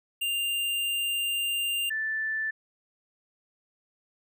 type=tone pair in turn; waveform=square / sine; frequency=2794 / 1760.1 Hz; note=F7 / A6; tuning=0 / 0 cents; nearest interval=minor sixth; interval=800 cents; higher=first; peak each=-27 dBFS; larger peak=neither; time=0.21-1.9 / 1.9-2.51 s; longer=first; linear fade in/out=10 ms; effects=none